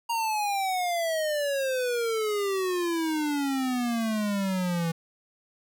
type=exponential sweep; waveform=square; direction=down; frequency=939 to 163.6 Hz; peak=-26 dBFS; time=0.09-4.92 s; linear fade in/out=10 ms; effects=none